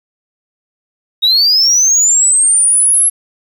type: linear sweep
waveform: sine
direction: up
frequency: 3729 to 11175 Hz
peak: -5 dBFS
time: 1.22-3.1 s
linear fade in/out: 20 ms
effects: tanh soft clip ceiling -5 dBFS + 7-bit